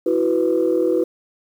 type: chord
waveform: sine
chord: E suspended second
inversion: none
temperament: equal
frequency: 329.6 / 370 / 493.9 Hz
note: E4 / F#4 / B4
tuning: 0 / 0 / 0 cents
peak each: -19 dBFS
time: 0.06-1.04 s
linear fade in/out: 5 ms
effects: tanh soft clip ceiling -8 dBFS + 8-bit